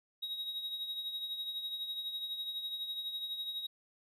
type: tone with tremolo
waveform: triangle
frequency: 3800 Hz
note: A#7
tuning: 33 cents sharp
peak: -33 dBFS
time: 0.22-3.67 s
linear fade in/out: 10 ms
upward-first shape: triangle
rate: 12 Hz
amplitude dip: 60%
effects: none